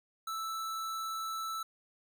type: tone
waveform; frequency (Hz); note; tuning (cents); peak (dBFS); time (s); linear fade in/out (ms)
square; 1318.5; E6; 0; -36; 0.27-1.63; 5
effects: none